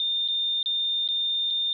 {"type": "tone with dropouts", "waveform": "sine", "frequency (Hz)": 3622, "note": "A7", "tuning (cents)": 49, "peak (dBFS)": -23, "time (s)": [0, 1.73], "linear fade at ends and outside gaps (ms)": 1, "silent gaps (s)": [[0.278, 0.285], [0.629, 0.659], [1.077, 1.087], [1.504, 1.507]], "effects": []}